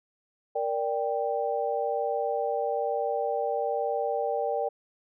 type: chord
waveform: sine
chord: G minor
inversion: first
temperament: equal with one note detuned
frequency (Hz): 466.2 / 587.3 / 786.7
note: Bb4 / D5 / G5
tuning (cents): 0 / 0 / +6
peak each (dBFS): -30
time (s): 0.55-4.69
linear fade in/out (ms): 10
effects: none